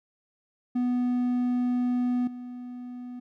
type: tone with level steps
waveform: triangle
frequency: 246.9 Hz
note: B3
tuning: in tune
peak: -21 / -34 dBFS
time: 0.75-3.2 s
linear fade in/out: 10 ms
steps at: 2.27 s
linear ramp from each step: 5 ms
effects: none